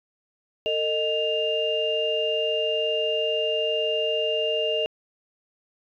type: tone cluster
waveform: sine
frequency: 450.6 / 618 / 2801 Hz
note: A4 / D#5 / F7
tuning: +41 / -12 / +4 cents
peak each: -26 dBFS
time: 0.66-4.86 s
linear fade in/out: 0 ms
effects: tanh soft clip ceiling -12 dBFS